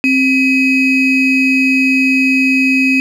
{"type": "ring-modulated tone", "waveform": "triangle", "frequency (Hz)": 1135, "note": "C#6", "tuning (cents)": 41, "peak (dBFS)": -4, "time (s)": [0.04, 3], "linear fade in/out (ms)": 0, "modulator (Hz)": 1400, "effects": []}